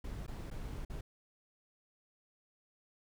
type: noise with dropouts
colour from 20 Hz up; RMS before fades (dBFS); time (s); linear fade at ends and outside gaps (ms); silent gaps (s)
brown; -42; 0.04-1.01; 5; 0.266-0.278 / 0.503-0.511 / 0.85-0.898
effects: none